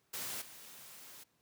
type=noise with level steps; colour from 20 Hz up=white; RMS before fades=-41 / -53 dBFS; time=0.13-1.24 s; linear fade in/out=10 ms; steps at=0.41 s; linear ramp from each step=10 ms; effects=pink hiss -75 dBFS RMS until 1.41 s + high-pass 100 Hz 12 dB/octave